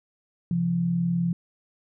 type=tone pair together; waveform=sine; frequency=132.4 / 172.31 Hz; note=C3 / F3; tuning=+21 / -23 cents; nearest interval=perfect fourth; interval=456 cents; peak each=-30 / -22 dBFS; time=0.51-1.33 s; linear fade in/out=2 ms; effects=none